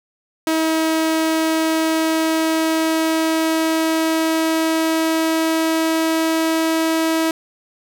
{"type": "tone with pitch glide", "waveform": "sawtooth", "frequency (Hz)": [320.3, 323.3], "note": ["E4", "E4"], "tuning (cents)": [-50, -34], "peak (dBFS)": -12, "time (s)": [0.47, 7.31], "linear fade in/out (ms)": 2, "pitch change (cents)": 16, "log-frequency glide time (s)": [1.15, 6.72], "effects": []}